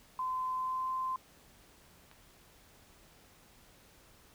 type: tone with pitch glide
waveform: sine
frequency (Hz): 1027 to 1037.7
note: C6 to C6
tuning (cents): -33 to -15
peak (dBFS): -32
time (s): 0.19-1.16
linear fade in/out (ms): 2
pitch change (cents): +18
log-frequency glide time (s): 0.51-0.91
type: click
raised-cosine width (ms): 0.3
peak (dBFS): -38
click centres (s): 2.114
effects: pink hiss -61 dBFS RMS until 4.34 s